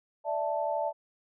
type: chord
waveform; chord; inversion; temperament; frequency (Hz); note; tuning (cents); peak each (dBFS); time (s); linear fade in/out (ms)
sine; D suspended second; none; equal; 587.3 / 659.3 / 880; D5 / E5 / A5; 0 / 0 / 0; -32; 0.24-0.93; 50
effects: none